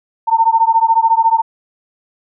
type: beating tone pair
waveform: sine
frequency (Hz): 900 / 914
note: A5 / A#5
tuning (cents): +39 / -34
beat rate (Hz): 14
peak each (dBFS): -12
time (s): 0.27-1.42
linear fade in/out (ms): 20
effects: none